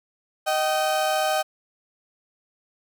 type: tone pair together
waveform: 35% pulse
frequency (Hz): 622.3 / 769.3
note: D#5 / G5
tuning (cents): 0 / -33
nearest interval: major third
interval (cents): 367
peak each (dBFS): -22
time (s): 0.46-1.43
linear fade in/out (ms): 20
effects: none